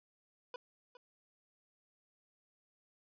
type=tone with echo; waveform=25% pulse; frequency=493.9 Hz; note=B4; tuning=in tune; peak=-38 dBFS; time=0.54-0.56 s; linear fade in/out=2 ms; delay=410 ms; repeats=1; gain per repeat=-13 dB; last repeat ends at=0.97 s; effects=resampled to 11025 Hz + 13-bit